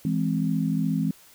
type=chord; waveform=sine; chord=E augmented; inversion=none; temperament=equal; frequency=164.81 / 207.7 / 261.6 Hz; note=E3 / G#3 / B#3; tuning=0 / 0 / 0 cents; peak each=-25 / -27 / -27 dBFS; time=0.05-1.11 s; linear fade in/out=2 ms; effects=white hiss -53 dBFS RMS until 1.34 s